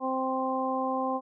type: harmonic tone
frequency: 261.6 Hz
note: C4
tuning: in tune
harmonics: 1 / 2 / 3 / 4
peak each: -32 / -32 / -32 / -32 dBFS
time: 0-1.21 s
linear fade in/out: 50 ms
effects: none